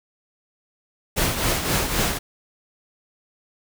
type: noise with tremolo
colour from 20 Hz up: pink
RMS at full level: -20 dBFS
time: 1.16-2.19 s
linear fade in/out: 20 ms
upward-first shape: triangle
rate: 3.8 Hz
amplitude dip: 60%
effects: none